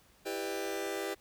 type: chord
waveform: sawtooth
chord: E minor seventh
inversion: none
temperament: just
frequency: 329.6 / 395.6 / 494.4 / 593.3 Hz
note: E4 / G4 / B4 / D5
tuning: 0 / +16 / +2 / +18 cents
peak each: -37 / -33 / -37 / -38 dBFS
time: 0.25-1.15 s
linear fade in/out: 20 ms
effects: pink hiss -64 dBFS RMS until 1.2 s